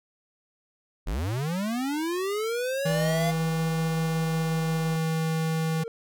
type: linear sweep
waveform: square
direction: up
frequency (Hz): 36.71 to 698.5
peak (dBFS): -27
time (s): 1.06-3.32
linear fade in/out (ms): 20
type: tone with pitch glide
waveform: square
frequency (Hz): 161.8 to 160.78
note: E3 to E3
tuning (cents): -32 to -43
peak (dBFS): -25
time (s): 2.85-5.84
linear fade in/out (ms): 10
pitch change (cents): -11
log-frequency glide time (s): 3.69-5.29
type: click train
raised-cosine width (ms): 1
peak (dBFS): -30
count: 345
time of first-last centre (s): 2.9-4.96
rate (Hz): 167
type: tone with exponential growth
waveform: triangle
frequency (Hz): 457.8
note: A#4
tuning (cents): -31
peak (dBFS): -28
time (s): 5.66-5.88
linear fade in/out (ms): 1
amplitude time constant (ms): 47
effects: none